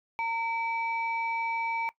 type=tone pair together; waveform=sine; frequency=914 / 2303 Hz; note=A#5 / D7; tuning=-34 / -34 cents; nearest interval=octave + major third; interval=1600 cents; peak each=-28 / -32 dBFS; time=0.19-1.89 s; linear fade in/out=0 ms; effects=noise-tail reverb RT60 0.1 s tail -19 dB re dry + tanh soft clip ceiling -21 dBFS